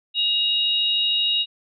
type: tone pair together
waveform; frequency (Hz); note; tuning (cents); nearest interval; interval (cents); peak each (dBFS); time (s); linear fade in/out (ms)
sine; 2846 / 3799; F7 / A#7; +32 / +32; perfect fourth; 500; -21; 0.14-1.46; 50
effects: none